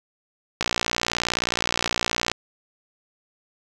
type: click train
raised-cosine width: 0.2 ms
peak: -4 dBFS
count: 102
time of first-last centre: 0.61-2.316 s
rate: 59.2 Hz
effects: none